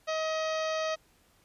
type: harmonic tone with a mistuned harmonic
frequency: 633 Hz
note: D#5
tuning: 30 cents sharp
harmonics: 1 / 2 / 3 / 4 / 5 / 6 / 7 / 8 / 9 / 10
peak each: -30 / -36 / -40 / -42 / -44 / -46 / -47 / -48 / -49 / -50 dBFS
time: 0.07-0.96 s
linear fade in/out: 20 ms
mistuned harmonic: 8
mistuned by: -54 cents
effects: pink hiss -65 dBFS RMS until 1.44 s + resampled to 32000 Hz